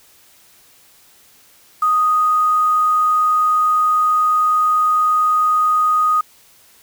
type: tone with quantisation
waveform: sine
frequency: 1244.5 Hz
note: D#6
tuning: in tune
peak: -12 dBFS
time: 1.82-6.21 s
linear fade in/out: 5 ms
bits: 6
effects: white hiss -50 dBFS RMS until 6.82 s